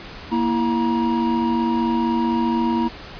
triangle tone cluster, 235.5 / 331 / 949 Hz, A#3 / E4 / A#5, +18 / +7 / +31 cents, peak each -18 / -21 / -22 dBFS, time 0.31-2.89 s, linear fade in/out 20 ms, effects pink hiss -37 dBFS RMS until 3.19 s + resampled to 11025 Hz

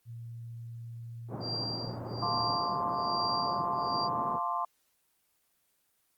sine tone, 116.54 Hz, A#2, in tune, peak -40 dBFS, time 0.05-2.58 s, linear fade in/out 50 ms
pink band-pass noise, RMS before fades -40 dBFS, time 1.28-4.4 s, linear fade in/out 50 ms, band 120 to 1000 Hz, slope 24 dB/octave
sine tone with tremolo, 4735 Hz, D8, 13 cents sharp, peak -32 dBFS, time 1.4-4.09 s, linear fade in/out 50 ms, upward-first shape sine, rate 1.2 Hz, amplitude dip 100%
sine chord, D minor seventh, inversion first, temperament equal, 698.5 / 880 / 1046.5 / 1174.7 Hz, F5 / A5 / C6 / D6, 0 / 0 / 0 / 0 cents, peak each -36 / -37 / -32 / -37 dBFS, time 2.22-4.65 s, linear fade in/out 5 ms
effects white hiss -73 dBFS RMS until 6.17 s + Opus 24 kbps

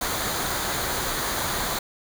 pink noise with comb filter, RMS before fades -27 dBFS, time 0.01-1.79 s, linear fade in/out 5 ms, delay 0.37 ms, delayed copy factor -0.5, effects none

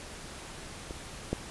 clicks, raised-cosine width 2 ms, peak -24 / -15 dBFS, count 2, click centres 0.909 / 1.33 s, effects pink hiss -44 dBFS RMS until 1.5 s + resampled to 24000 Hz

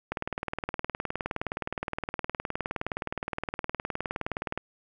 click train, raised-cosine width 0.5 ms, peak -15 dBFS, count 87, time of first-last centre 0.12-4.576 s, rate 19.3 Hz, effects none

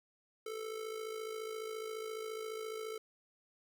square tone with amplitude modulation, 440 Hz, A4, in tune, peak -38 dBFS, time 0.46-2.98 s, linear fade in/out 5 ms, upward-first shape sine, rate 54.5 Hz, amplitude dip 60%, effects none

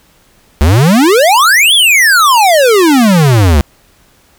square exponential two-way sweep, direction up then down, 67.8 to 3520 to 67.8 Hz, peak -5 dBFS, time 0.61-3.61 s, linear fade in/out 0 ms, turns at 1.74 s, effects pink hiss -48 dBFS RMS until 4.38 s

